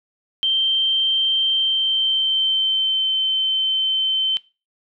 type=tone with pitch glide; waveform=sine; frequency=3136 to 3087 Hz; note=G7 to G7; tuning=0 to -27 cents; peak=-16 dBFS; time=0.43-4.37 s; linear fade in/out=0 ms; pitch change=-27 cents; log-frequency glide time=1.5-3.11 s; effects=noise-tail reverb RT60 0.3 s tail -21 dB re dry